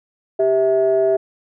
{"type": "tone pair together", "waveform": "sine", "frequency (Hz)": [392, 652], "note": ["G4", "E5"], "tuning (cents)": [0, -19], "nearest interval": "major sixth", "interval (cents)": 881, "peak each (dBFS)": -15, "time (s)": [0.39, 1.17], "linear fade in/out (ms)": 10, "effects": ["tanh soft clip ceiling -7 dBFS"]}